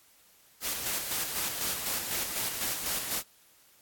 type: noise with tremolo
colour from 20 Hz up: white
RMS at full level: -31 dBFS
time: 0.61-3.23 s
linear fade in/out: 50 ms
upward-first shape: square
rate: 4 Hz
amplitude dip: 40%
effects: white hiss -61 dBFS RMS until 3.81 s + AAC 64 kbps